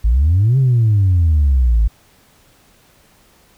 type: exponential two-way sweep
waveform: sine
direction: up then down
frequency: 51.7 to 136.6 to 51.7 Hz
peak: -8 dBFS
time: 0.04-1.88 s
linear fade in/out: 10 ms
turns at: 0.58 s
effects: tanh soft clip ceiling -7 dBFS + pink hiss -52 dBFS RMS until 3.57 s